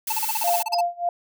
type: noise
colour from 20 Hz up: blue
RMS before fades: -27 dBFS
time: 0.07-0.63 s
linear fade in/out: 5 ms
type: tone bursts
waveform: square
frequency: 880 Hz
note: A5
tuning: in tune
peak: -24 dBFS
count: 12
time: 0.1-0.809 s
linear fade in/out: 5 ms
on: 27 ms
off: 35 ms
type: tone with tremolo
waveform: sine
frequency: 697 Hz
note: F5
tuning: 4 cents flat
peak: -18 dBFS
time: 0.44-1.09 s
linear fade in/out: 2 ms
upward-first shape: sine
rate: 3.4 Hz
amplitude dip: 95%
type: tone with exponential decay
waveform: sine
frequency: 4978 Hz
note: D#8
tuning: in tune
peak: -19 dBFS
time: 0.73-0.83 s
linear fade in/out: 5 ms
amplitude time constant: 20 ms
effects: none